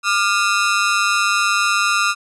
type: ring-modulated tone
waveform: sawtooth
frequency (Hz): 1300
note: E6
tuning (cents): -24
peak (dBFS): -8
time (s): 0.03-2.15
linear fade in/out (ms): 50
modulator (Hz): 102
effects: resampled to 22050 Hz